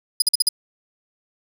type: tone bursts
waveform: 25% pulse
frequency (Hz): 4978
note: D#8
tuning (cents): 0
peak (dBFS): -8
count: 5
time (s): 0.2-0.489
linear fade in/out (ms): 5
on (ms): 21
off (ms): 46
effects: none